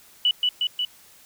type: tone with echo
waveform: sine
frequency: 2960 Hz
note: F#7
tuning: in tune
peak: -16 dBFS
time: 0.25-0.31 s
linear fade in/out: 2 ms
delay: 180 ms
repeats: 3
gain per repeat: -2 dB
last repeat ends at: 0.85 s
effects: white hiss -52 dBFS RMS until 1.25 s